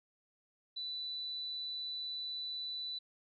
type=tone; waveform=sine; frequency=3978 Hz; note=B7; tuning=12 cents sharp; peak=-38 dBFS; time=0.76-2.99 s; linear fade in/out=10 ms; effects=none